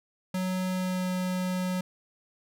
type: tone with pitch glide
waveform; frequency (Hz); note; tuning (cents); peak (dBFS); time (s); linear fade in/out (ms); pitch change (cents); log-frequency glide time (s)
square; 185 to 183.4; F#3 to F#3; 0 to -15; -28; 0.34-1.81; 5; -15; 0.69-1.09
effects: none